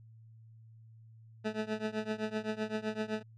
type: tone with tremolo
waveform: 20% pulse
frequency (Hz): 216.4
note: A3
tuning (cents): -29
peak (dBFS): -25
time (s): 1.44-3.23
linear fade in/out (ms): 20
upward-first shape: triangle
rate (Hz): 7.8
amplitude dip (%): 95
effects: added 112 Hz sine -53 dBFS peak until 3.37 s + low-pass 4000 Hz 12 dB/octave